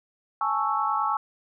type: chord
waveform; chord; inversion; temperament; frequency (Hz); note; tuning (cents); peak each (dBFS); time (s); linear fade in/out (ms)
sine; A major seventh; third; equal; 830.6 / 880 / 1108.7 / 1318.5; G#5 / A5 / C#6 / E6; 0 / 0 / 0 / 0; -29 / -29 / -27 / -28; 0.41-1.17; 2
effects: none